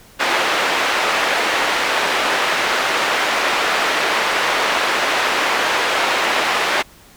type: band-pass noise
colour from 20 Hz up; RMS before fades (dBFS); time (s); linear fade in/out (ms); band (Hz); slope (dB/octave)
white; -18; 0.19-6.83; 20; 410 to 2200; 12
effects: pink hiss -46 dBFS RMS until 7.16 s